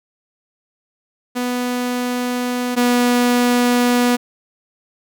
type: tone pair in turn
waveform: sawtooth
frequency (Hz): 246.9 / 244.2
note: B3 / B3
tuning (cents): 0 / -19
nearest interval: unison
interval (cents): 19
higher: first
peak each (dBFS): -15 / -9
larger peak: second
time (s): 1.35-2.76 / 2.76-4.17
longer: neither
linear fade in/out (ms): 20
effects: none